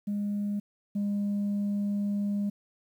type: tone pair in turn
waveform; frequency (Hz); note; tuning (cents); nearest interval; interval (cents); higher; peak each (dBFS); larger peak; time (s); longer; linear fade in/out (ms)
sine; 204.7 / 203.3; G#3 / G#3; -25 / -37; unison; 12; first; -26 / -24; second; 0.07-0.6 / 0.95-2.5; second; 10
effects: tanh soft clip ceiling -25 dBFS + 10-bit